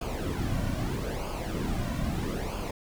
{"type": "noise with flanger", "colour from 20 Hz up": "brown", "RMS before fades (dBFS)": -31, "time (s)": [0.01, 2.71], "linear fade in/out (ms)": 5, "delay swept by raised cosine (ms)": [0.52, 2.42], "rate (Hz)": 0.78, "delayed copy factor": -0.65, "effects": []}